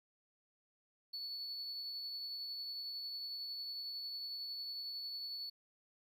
triangle tone with tremolo, 4435 Hz, C#8, in tune, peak -38 dBFS, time 1.13-5.5 s, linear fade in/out 10 ms, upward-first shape triangle, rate 11 Hz, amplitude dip 30%, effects tanh soft clip ceiling -36 dBFS + 13-bit

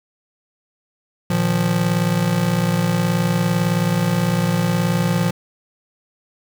square chord, Bb suspended fourth, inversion none, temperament just, 116.54 / 155.39 / 174.81 Hz, Bb2 / Eb3 / F3, 0 / -2 / +2 cents, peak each -23 / -24 / -19 dBFS, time 1.3-5.31 s, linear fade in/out 5 ms, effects 7-bit

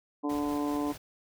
harmonic tone, 146 Hz, D3, 10 cents flat, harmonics 2 / 3 / 4 / 5 / 6 / 7, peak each -29 / -38 / -41 / -40 / -42 / -39 dBFS, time 0.23-0.93 s, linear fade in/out 20 ms
pink noise with tremolo, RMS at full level -45 dBFS, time 0.29-0.98 s, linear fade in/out 10 ms, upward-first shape square, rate 5.2 Hz, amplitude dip 25%
effects none

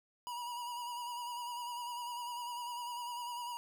square tone with vibrato, 963 Hz, B5, 44 cents flat, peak -40 dBFS, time 0.27-3.57 s, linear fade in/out 0 ms, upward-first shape square, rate 10 Hz, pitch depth 28 cents each way, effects none

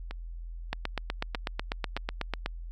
two click trains, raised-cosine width 0.3 ms, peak -14 / -22 dBFS, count 15 / 4, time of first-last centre 0.73-2.461 / 0.11-1.973 s, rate 8.09 / 1.61 Hz, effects added 42 Hz sine -37 dBFS peak until 2.71 s

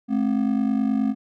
triangle ring-modulated tone, 240 Hz, B3, 49 cents flat, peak -14 dBFS, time 0.08-1.15 s, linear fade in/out 50 ms, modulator 24.8 Hz, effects none

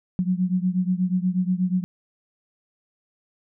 sine beating tone pair, 180 / 188.3 Hz, F#3 / F#3, -47 / +31 cents, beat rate 8.3 Hz, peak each -22 / -24 dBFS, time 0.19-1.84 s, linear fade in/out 0 ms, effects none

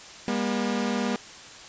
sawtooth tone pair together, 201.9 / 240.1 Hz, G#3 / B3, -49 / -49 cents, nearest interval minor third, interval 300 cents, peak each -24 / -23 dBFS, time 0.28-1.16 s, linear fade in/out 0 ms, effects white hiss -44 dBFS RMS until 1.68 s + resampled to 16000 Hz

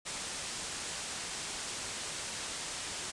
white low-pass noise, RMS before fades -40 dBFS, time 0.05-3.12 s, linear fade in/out 20 ms, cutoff 9300 Hz, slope 48 dB/octave, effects resampled to 24000 Hz

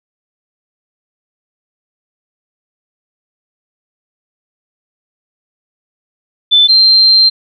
sine tone pair in turn, 3520 / 4153 Hz, A7 / C8, 0 / -14 cents, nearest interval minor third, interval 286 cents, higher second, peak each -4 dBFS, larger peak neither, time 6.51-6.68 / 6.68-7.3 s, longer second, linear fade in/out 20 ms, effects none

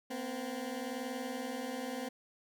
20% pulse tone pair together, 238.2 / 258.9 Hz, A#3 / C4, +38 / -18 cents, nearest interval minor second, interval 144 cents, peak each -37 / -34 dBFS, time 0.1-2.09 s, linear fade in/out 10 ms, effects none

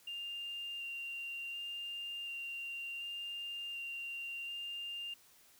sine tone with vibrato, 2786 Hz, F7, 5 cents flat, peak -39 dBFS, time 0.07-5.14 s, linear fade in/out 5 ms, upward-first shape square, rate 0.68 Hz, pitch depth 9 cents each way, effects tanh soft clip ceiling -35 dBFS + white hiss -64 dBFS RMS until 5.59 s

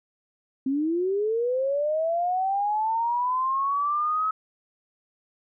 sine linear sweep, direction up, 259.6 to 1289 Hz, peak -22 dBFS, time 0.66-4.31 s, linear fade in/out 5 ms, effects none

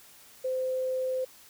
sine tone, 516 Hz, C5, 24 cents flat, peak -27 dBFS, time 0.44-1.25 s, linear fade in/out 10 ms, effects white hiss -54 dBFS RMS until 1.49 s

